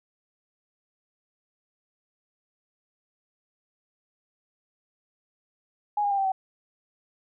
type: tone with pitch steps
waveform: sine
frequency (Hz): 830.6 / 813 / 795.8 / 779 / 762.5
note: G#5 / G#5 / G5 / G5 / G5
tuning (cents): 0 / -37 / +26 / -11 / -48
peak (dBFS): -22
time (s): 5.97-6.32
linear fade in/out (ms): 5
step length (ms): 70
effects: none